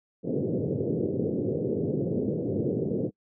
white band-pass noise, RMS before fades -28 dBFS, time 0.23-3.11 s, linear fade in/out 50 ms, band 100 to 490 Hz, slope 48 dB/octave, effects noise-tail reverb RT60 0.1 s tail -26 dB re dry

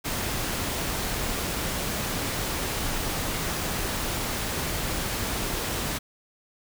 pink noise, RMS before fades -29 dBFS, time 0.04-5.99 s, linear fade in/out 20 ms, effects none

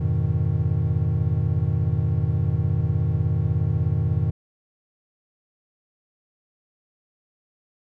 triangle chord, F half-diminished seventh, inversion none, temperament equal, 87.31 / 103.83 / 123.47 / 155.56 Hz, F2 / Ab2 / Cb3 / Eb3, 0 / 0 / 0 / 0 cents, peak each -23 dBFS, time 0-4.31 s, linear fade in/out 10 ms, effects none

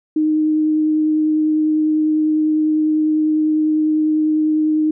sine tone with vibrato, 309 Hz, D#4, 12 cents flat, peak -13 dBFS, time 0.16-4.91 s, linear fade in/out 5 ms, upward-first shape sine, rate 10 Hz, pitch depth 9 cents each way, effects none

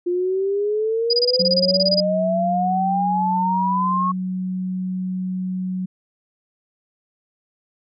sine exponential sweep, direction up, 349.2 to 1104 Hz, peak -18 dBFS, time 0.06-4.12 s, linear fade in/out 10 ms
sine tone bursts, 4910 Hz, D#8, 24 cents flat, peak -15 dBFS, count 16, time 1.1-2.004 s, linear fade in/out 5 ms, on 34 ms, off 24 ms
sine tone, 185 Hz, F#3, in tune, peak -22 dBFS, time 1.39-5.86 s, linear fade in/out 10 ms
effects none

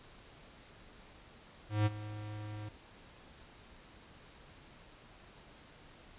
square tone with ADSR envelope, 105.6 Hz, G#2, 29 cents sharp, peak -26 dBFS, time 1.69-2.69 s, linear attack 170 ms, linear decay 28 ms, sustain -16 dB, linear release 4 ms, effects pink hiss -57 dBFS RMS until 6.18 s + resampled to 8000 Hz

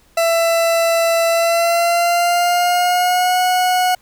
40% pulse tone with pitch glide, 667 to 731.6 Hz, E5 to F#5, +20 to -20 cents, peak -12 dBFS, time 0.17-3.95 s, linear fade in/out 5 ms, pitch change +160 cents, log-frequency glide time 1.28-3.39 s, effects pink hiss -54 dBFS RMS until 4.01 s

